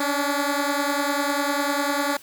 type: beating tone pair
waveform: 10% pulse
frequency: 282.3 / 292.3 Hz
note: C#4 / D4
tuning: +32 / -8 cents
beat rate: 10 Hz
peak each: -15 / -18 dBFS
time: 0-2.17 s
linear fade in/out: 5 ms
effects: white hiss -48 dBFS RMS until 2.22 s